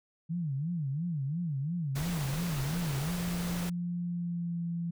sine tone with vibrato, 153.8 Hz, D#3, 20 cents flat, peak -30 dBFS, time 0.29-3.18 s, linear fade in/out 20 ms, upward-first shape sine, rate 2.9 Hz, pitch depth 240 cents each way
pink noise, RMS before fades -39 dBFS, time 1.95-3.7 s, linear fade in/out 10 ms
sine tone with pitch glide, 174.61 to 170.03 Hz, F3 to F3, 0 to -46 cents, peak -31 dBFS, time 3.17-4.91 s, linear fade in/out 10 ms, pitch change -46 cents, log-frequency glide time 4.05-4.64 s
effects none

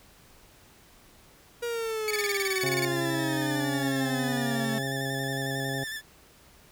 45% pulse exponential sweep, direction down, 478.5 to 220 Hz, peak -29 dBFS, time 1.62-4.79 s, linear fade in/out 10 ms
sawtooth tone bursts, 2248 Hz, C#7, 24 cents sharp, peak -24 dBFS, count 15, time 2.08-2.848 s, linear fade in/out 0 ms, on 26 ms, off 27 ms
sawtooth tone with vibrato, 1760 Hz, A6, in tune, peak -30 dBFS, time 2.1-6.02 s, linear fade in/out 50 ms, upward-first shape square, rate 11 Hz, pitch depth 32 cents each way
harmonic tone, 135.3 Hz, C#3, 42 cents flat, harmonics 1 / 2 / 3 / 4 / 5 / 6, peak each -33 / -36 / -38 / -39 / -40 / -41 dBFS, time 2.63-5.84 s, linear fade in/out 5 ms
effects pink hiss -56 dBFS RMS until 6.71 s

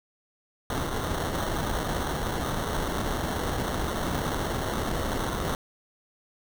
pink noise with sample-and-hold, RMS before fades -29 dBFS, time 0.7-5.55 s, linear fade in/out 2 ms, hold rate 2450 Hz, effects none

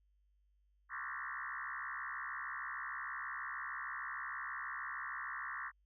sine tone with frequency modulation, 1480 Hz, F#6, in tune, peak -40 dBFS, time 0.89-5.72 s, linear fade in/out 50 ms, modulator 66.4 Hz, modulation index 6.5, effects added 50 Hz sine -70 dBFS peak until 5.85 s

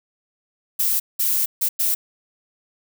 violet noise bursts at uneven times, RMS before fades -20 dBFS, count 4, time 0.79-1 / 1.19-1.46 / 1.61-1.69 / 1.79-1.95 s, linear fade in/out 10 ms, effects none

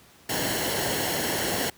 pink noise with comb filter, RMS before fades -27 dBFS, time 0.29-1.7 s, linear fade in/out 5 ms, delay 0.82 ms, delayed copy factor -0.6, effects pink hiss -54 dBFS RMS until 1.77 s + high-pass 80 Hz 12 dB/octave

